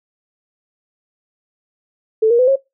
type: tone with pitch steps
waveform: sine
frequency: 440 / 471.6 / 505.4 / 541.7 Hz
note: A4 / A#4 / B4 / C#5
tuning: 0 / +20 / +40 / -40 cents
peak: -9 dBFS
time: 2.22-2.56 s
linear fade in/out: 10 ms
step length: 85 ms
effects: noise-tail reverb RT60 0.2 s tail -23 dB re dry